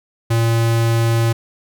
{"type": "tone", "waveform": "square", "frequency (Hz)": 115.1, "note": "A#2", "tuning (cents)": -22, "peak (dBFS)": -14, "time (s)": [0.3, 1.33], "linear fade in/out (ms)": 10, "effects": []}